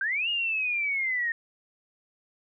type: linear two-way sweep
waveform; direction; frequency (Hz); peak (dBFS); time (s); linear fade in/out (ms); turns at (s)
sine; up then down; 1519 to 2870 to 1827; -25; 0.01-1.32; 2; 0.29
effects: none